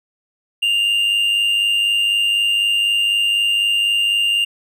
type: tone pair together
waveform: triangle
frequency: 2794 / 2898 Hz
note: F7 / F#7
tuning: 0 / -37 cents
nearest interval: minor second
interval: 63 cents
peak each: -13 / -23 dBFS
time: 0.62-4.45 s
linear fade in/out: 10 ms
effects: none